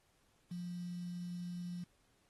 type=tone with quantisation; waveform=sine; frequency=176.2 Hz; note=F3; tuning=16 cents sharp; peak=-40 dBFS; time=0.51-1.84 s; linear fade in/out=5 ms; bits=10; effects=pink hiss -74 dBFS RMS until 2.29 s + AAC 32 kbps